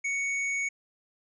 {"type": "tone", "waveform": "square", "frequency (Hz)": 2227, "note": "C#7", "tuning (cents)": 7, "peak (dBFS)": -28, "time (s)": [0.04, 0.69], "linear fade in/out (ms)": 10, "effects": ["resampled to 16000 Hz"]}